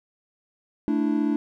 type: chord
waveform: triangle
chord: A suspended fourth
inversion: none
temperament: equal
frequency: 220 / 293.7 / 329.6 Hz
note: A3 / D4 / E4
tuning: 0 / 0 / 0 cents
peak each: -24 / -21 / -26 dBFS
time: 0.88-1.36 s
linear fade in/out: 0 ms
effects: none